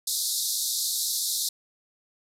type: band-pass noise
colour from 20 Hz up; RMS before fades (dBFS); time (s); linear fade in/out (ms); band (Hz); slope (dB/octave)
pink; -28; 0.07-1.49; 5; 3700 to 14000; 96
effects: none